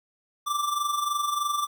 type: tone with amplitude modulation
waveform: square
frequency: 1174.7 Hz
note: D6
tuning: in tune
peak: -23 dBFS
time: 0.46-1.67 s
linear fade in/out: 20 ms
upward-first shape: sine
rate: 23.2 Hz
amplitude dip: 60%
effects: 10-bit